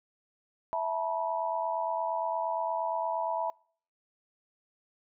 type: chord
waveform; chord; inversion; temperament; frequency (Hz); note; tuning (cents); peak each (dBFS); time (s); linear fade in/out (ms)
sine; E suspended fourth; none; equal with one note detuned; 659.3 / 880 / 968.6; E5 / A5 / B5; 0 / 0 / -34; -32 / -34 / -32; 0.73-3.5; 0
effects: noise-tail reverb RT60 0.5 s tail -26 dB re dry